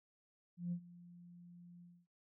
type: tone with ADSR envelope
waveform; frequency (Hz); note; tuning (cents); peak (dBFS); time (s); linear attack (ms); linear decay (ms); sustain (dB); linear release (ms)
sine; 174.61; F3; 0; -34; 0.57-2.07; 150; 78; -20; 250
effects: noise-tail reverb RT60 0.1 s tail -18 dB re dry + tanh soft clip ceiling -32 dBFS